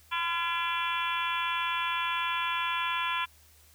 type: harmonic tone with a mistuned harmonic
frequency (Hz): 338.5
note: E4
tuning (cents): +46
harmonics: 3 / 4 / 5 / 6 / 7 / 8 / 9 / 10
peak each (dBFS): -31 / -36 / -38 / -45 / -35 / -38 / -41 / -38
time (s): 0.11-3.26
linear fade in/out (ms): 20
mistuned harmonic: 4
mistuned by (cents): +28
effects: added 76 Hz sine -60 dBFS peak until 3.74 s + white hiss -60 dBFS RMS until 3.74 s